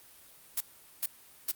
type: noise bursts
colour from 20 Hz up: blue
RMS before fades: -30 dBFS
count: 3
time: 0.57-1.515 s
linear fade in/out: 5 ms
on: 35 ms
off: 420 ms
effects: white hiss -56 dBFS RMS until 1.55 s + Opus 32 kbps